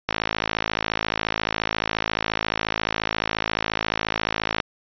click train, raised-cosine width 0.3 ms, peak -5 dBFS, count 246, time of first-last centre 0.09-4.602 s, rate 54.3 Hz, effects resampled to 11025 Hz

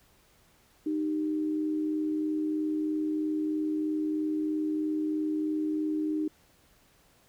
sine tone pair together, 307.7 / 390.8 Hz, D#4 / G4, -19 / -5 cents, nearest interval major third, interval 414 cents, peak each -27 / -38 dBFS, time 0.86-6.28 s, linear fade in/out 5 ms, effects pink hiss -63 dBFS RMS until 7.28 s

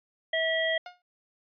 harmonic tone, 648 Hz, E5, 30 cents flat, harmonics 1 / 3 / 5, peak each -28 / -28 / -32 dBFS, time 0.33-0.78 s, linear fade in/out 5 ms
sawtooth tone with exponential decay, 716 Hz, F5, 43 cents sharp, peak -33 dBFS, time 0.86-1.02 s, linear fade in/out 2 ms, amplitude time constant 33 ms
effects resampled to 11025 Hz

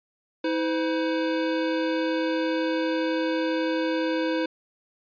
square tone pair together, 321.3 / 509.5 Hz, E4 / C5, -44 / -46 cents, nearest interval minor sixth, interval 798 cents, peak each -26 / -28 dBFS, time 0.44-4.46 s, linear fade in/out 5 ms, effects resampled to 11025 Hz

